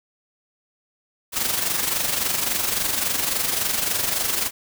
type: noise with amplitude modulation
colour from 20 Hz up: white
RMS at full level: -21 dBFS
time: 1.32-4.51 s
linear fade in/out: 50 ms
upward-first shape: sine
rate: 23.6 Hz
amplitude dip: 55%
effects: none